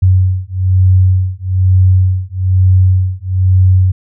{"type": "beating tone pair", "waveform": "sine", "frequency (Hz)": [92.5, 93.6], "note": ["F#2", "F#2"], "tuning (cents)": [0, 20], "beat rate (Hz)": 1.1, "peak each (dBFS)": -10, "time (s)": [0.02, 3.92], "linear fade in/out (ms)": 10, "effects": []}